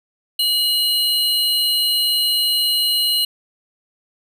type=tone pair together; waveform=square; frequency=2914 / 4121 Hz; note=F#7 / C8; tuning=-27 / -27 cents; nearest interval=tritone; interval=600 cents; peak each=-19 dBFS; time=0.39-3.25 s; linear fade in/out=5 ms; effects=none